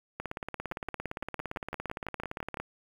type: two click trains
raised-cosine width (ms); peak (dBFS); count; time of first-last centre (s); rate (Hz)
0.5; -21 / -20; 12 / 43; 0.72-2.572 / 0.2-2.6; 5.94 / 17.5
effects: 8-bit